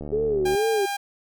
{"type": "click train", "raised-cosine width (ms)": 2, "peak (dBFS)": -21, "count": 41, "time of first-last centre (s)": [0.01, 0.549], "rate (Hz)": 74.2}
{"type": "tone with vibrato", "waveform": "sine", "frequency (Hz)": 407.9, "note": "G#4", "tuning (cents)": -31, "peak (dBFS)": -20, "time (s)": [0.12, 0.86], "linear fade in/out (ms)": 10, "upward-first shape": "sine", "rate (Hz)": 2.2, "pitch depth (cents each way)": 170}
{"type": "tone", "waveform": "sawtooth", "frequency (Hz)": 803, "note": "G5", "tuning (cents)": 41, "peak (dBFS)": -22, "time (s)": [0.45, 0.97], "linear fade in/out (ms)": 10}
{"effects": []}